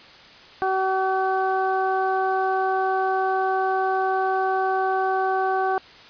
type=harmonic tone; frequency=380 Hz; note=F#4; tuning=46 cents sharp; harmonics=1 / 2 / 3 / 4; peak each=-25 / -22 / -29 / -30 dBFS; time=0.62-5.78 s; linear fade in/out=0 ms; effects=white hiss -46 dBFS RMS until 6.09 s + resampled to 11025 Hz